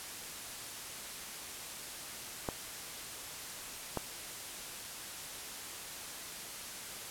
clicks, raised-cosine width 1 ms, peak -19 dBFS, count 2, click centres 2.488 / 3.973 s, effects white hiss -44 dBFS RMS until 7.1 s + low-pass 12000 Hz 12 dB/octave

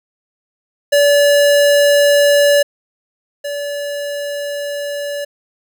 square tone pair in turn, 575 / 575 Hz, D5 / D5, -37 / -37 cents, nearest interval unison, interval 0 cents, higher neither, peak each -9 / -21 dBFS, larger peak first, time 0.92-2.63 / 3.44-5.25 s, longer second, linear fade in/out 10 ms, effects none

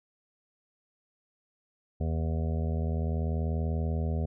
harmonic tone, 80.4 Hz, E2, 43 cents flat, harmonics 1 / 2 / 3 / 5 / 6 / 7 / 8 / 9, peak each -28 / -34 / -38 / -42 / -44 / -45 / -46 / -47 dBFS, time 2-4.26 s, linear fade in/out 10 ms, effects none

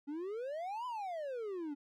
triangle exponential two-way sweep, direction up then down, 277.2 to 1021 to 277.2 Hz, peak -36 dBFS, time 0.07-1.75 s, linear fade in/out 20 ms, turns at 0.86 s, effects none

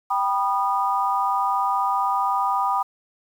sine chord, G augmented, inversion none, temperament just, 784 / 980 / 1225 Hz, G5 / B5 / D#6, 0 / -14 / -27 cents, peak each -24 / -23 / -24 dBFS, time 0.1-2.83 s, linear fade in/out 10 ms, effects 8-bit

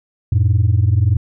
sine tone pair together, 90.8 / 111.96 Hz, F#2 / A2, -32 / +31 cents, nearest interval major third, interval 363 cents, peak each -12 dBFS, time 0.32-1.17 s, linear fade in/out 5 ms, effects tanh soft clip ceiling -7 dBFS

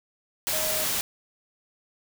sine tone in noise, 625 Hz, D#5, 8 cents sharp, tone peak -32 dBFS, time 0.53-0.84 s, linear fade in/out 0 ms, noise white, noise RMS -27 dBFS, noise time 0.47-1.01 s, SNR -8 dB, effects none

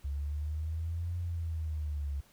sine exponential two-way sweep, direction up then down, 69.3 to 88 to 69.3 Hz, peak -32 dBFS, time 0.04-2.21 s, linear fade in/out 10 ms, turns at 1.18 s, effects pink hiss -63 dBFS RMS until 2.32 s

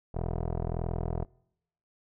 15% pulse tone with low-pass filter, 41.51 Hz, E1, 13 cents sharp, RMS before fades -32 dBFS, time 0.14-1.25 s, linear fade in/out 10 ms, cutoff 700 Hz, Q 1.9, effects noise-tail reverb RT60 0.8 s tail -26 dB re dry

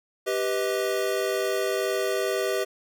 square chord, G augmented, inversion none, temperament equal with one note detuned, 392 / 493.9 / 632.4 Hz, G4 / B4 / D#5, 0 / 0 / +28 cents, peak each -28 / -30 / -30 dBFS, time 0.26-2.65 s, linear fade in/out 20 ms, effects none

